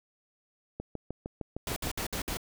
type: click train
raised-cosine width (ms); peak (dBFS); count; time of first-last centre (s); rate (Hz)
2; -22; 8; 0.8-1.872; 6.53
type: noise bursts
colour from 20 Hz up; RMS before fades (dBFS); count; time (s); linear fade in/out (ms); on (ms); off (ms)
pink; -34; 5; 1.67-2.371; 2; 93; 59
effects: none